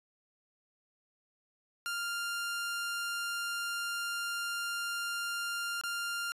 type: tone with dropouts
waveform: sawtooth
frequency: 1396.9 Hz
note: F6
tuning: in tune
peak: -30 dBFS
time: 1.86-6.32 s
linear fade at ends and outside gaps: 0 ms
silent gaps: 5.812-5.837 s
effects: resampled to 32000 Hz